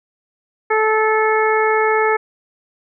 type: harmonic tone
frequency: 435.6 Hz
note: A4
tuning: 17 cents flat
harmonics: 1 / 2 / 3 / 4 / 5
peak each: -16 / -19 / -21 / -22 / -23 dBFS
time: 0.7-2.17 s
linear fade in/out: 10 ms
effects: none